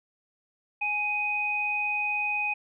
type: tone pair together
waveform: sine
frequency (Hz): 832 / 2502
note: G#5 / D#7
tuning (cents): +3 / +9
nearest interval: octave + perfect fifth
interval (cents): 1906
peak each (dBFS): -33 / -26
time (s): 0.81-2.54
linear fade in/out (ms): 10
effects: none